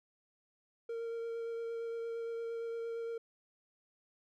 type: tone with vibrato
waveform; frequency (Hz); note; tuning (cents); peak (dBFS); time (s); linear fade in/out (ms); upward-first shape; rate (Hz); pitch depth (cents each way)
triangle; 461.2; A#4; -19; -35; 0.89-3.18; 5; sine; 8.7; 11
effects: none